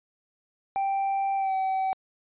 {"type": "tone with pitch glide", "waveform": "triangle", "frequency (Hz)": [784, 763.9], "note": ["G5", "G5"], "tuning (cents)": [0, -45], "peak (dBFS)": -22, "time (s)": [0.76, 1.93], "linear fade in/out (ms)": 0, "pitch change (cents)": -45, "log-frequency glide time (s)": [1.36, 1.54], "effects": ["resampled to 8000 Hz"]}